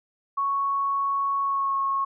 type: tone with pitch glide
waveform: sine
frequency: 1108.7 to 1094.1 Hz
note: C#6 to C#6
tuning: 0 to -23 cents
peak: -22 dBFS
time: 0.37-2.05 s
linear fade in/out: 10 ms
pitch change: -23 cents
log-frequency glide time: 1.41-1.76 s
effects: none